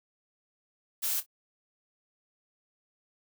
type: noise with echo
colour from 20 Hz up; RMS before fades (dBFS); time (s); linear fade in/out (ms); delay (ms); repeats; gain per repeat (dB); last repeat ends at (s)
blue; -30; 1.02-1.21; 20; 27; 2; -15; 1.264
effects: none